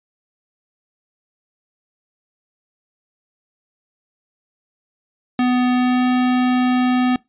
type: tone with pitch glide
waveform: square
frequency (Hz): 249.3 to 251.2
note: B3 to B3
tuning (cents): +16 to +30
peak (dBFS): -15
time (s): 5.39-7.16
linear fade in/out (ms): 2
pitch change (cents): +14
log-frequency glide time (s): 5.71-6.06
effects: noise-tail reverb RT60 0.2 s tail -23 dB re dry + resampled to 8000 Hz